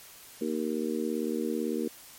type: harmonic tone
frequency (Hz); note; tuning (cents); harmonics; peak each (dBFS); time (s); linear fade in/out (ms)
77.9; D#2; +3; 3 / 4 / 5 / 6; -32 / -33 / -34 / -35; 0.41-1.88; 5
effects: white hiss -50 dBFS RMS until 2.18 s + MP3 64 kbps